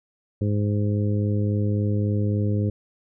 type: harmonic tone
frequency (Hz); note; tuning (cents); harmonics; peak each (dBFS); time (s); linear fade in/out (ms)
103.6; G#2; -4; 1 / 2 / 3 / 4 / 5; -21 / -27 / -31 / -33 / -35; 0.41-2.7; 5
effects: none